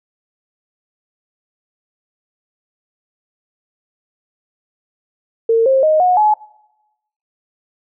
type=tone with pitch steps; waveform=sine; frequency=455.2 / 532 / 621.8 / 726.8 / 849.4 Hz; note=A#4 / C5 / D#5 / F#5 / G#5; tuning=-41 / +29 / -1 / -31 / +39 cents; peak=-9 dBFS; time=5.49-6.34 s; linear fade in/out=5 ms; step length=170 ms; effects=noise-tail reverb RT60 0.9 s tail -21 dB re dry